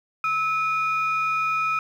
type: tone pair together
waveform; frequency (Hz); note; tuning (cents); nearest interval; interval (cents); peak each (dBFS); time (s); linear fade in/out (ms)
sine; 1300 / 2454; E6 / D#7; -24 / -25; major seventh; 1099; -21 / -25; 0.24-1.79; 2
effects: tanh soft clip ceiling -16 dBFS + 9-bit